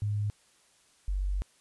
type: tone pair in turn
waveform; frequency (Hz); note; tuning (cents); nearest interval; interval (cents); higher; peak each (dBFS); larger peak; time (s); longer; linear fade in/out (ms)
sine; 103.83 / 47.8; G#2 / G1; 0 / -43; octave + minor second; 1343; first; -27; neither; 0.02-0.3 / 1.08-1.42; second; 0
effects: white hiss -64 dBFS RMS until 1.6 s + resampled to 24000 Hz